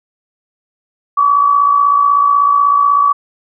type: tone with amplitude modulation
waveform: sine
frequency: 1141 Hz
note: C#6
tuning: 50 cents sharp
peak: -5 dBFS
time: 1.17-3.13 s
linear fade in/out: 10 ms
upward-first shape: sine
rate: 56.2 Hz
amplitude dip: 55%
effects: none